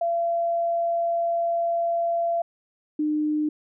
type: tone pair in turn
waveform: sine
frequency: 680 / 302.9 Hz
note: F5 / D#4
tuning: -46 / -46 cents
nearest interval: octave + major second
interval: 1400 cents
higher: first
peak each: -21 dBFS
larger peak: neither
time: 0.01-2.42 / 2.99-3.49 s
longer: first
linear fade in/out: 5 ms
effects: none